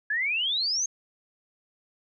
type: exponential sweep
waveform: sine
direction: up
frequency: 1661.2 to 6520 Hz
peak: -24 dBFS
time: 0.1-0.86 s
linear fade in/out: 5 ms
effects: none